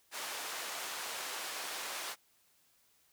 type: band-pass noise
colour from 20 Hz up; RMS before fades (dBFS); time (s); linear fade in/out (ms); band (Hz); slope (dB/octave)
pink; -41; 0.11-2.16; 50; 740 to 13000; 12
effects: white hiss -70 dBFS RMS until 3.12 s